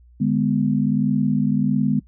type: chord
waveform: sine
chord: G# diminished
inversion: second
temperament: just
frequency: 149.51 / 207.7 / 249.2 Hz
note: D3 / G#3 / B3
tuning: +31 / 0 / +16 cents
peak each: -22 / -20 / -21 dBFS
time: 0.2-2 s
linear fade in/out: 10 ms
effects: noise-tail reverb RT60 0.1 s tail -21 dB re dry + added 60 Hz sine -47 dBFS peak until 2.07 s